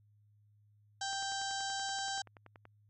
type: harmonic tone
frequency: 784 Hz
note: G5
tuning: in tune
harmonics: 1 / 2 / 4 / 5 / 6 / 7 / 8 / 9 / 10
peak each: -39 / -42 / -45 / -46 / -47 / -47 / -48 / -49 / -49 dBFS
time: 1.01-2.22 s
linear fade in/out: 5 ms
type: click train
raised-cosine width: 0.5 ms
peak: -38 dBFS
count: 17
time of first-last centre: 1.13-2.654 s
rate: 10.5 Hz
effects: added 104 Hz sine -64 dBFS peak until 2.89 s